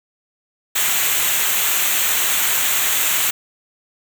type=noise with comb filter; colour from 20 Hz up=white; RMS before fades=-18 dBFS; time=0.75-3.31 s; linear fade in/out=10 ms; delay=0.2 ms; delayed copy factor=-0.65; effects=none